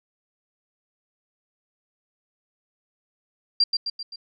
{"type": "tone with echo", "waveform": "sine", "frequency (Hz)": 4727, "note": "D8", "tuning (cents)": 10, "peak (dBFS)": -15, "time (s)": [3.6, 3.64], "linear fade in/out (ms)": 5, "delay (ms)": 130, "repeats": 4, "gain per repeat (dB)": -5, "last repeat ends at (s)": 4.16, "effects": []}